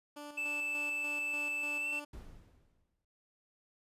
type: tone with tremolo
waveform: 15% pulse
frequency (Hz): 293.2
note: D4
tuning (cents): -3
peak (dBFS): -38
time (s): 0.16-2.05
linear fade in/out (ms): 10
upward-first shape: square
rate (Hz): 3.4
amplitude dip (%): 50
type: tone with pitch glide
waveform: triangle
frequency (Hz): 2637 to 2680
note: E7 to E7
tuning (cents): 0 to +28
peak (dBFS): -32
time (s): 0.37-2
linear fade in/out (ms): 10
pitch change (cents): +28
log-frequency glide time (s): 1.8-1.87
type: noise with exponential decay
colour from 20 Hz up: brown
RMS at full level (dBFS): -45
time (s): 2.13-3.05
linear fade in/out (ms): 5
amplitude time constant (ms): 200
effects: resampled to 32000 Hz